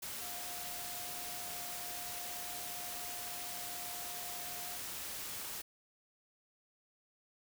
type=tone in noise; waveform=sine; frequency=710 Hz; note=F5; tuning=28 cents sharp; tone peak=-50 dBFS; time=0.21-4.77 s; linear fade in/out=10 ms; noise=white; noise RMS=-43 dBFS; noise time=0.02-5.62 s; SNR=-10 dB; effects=none